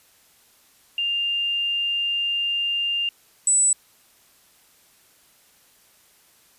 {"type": "tone pair in turn", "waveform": "sine", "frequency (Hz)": [2800, 7920], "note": ["F7", "B8"], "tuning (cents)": [4, 4], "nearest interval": "octave + tritone", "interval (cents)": 1800, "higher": "second", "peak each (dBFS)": [-21, -15], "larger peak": "second", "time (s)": [[0.98, 3.09], [3.47, 3.73]], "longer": "first", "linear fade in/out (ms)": 2, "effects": ["white hiss -57 dBFS RMS until 6.58 s", "resampled to 32000 Hz"]}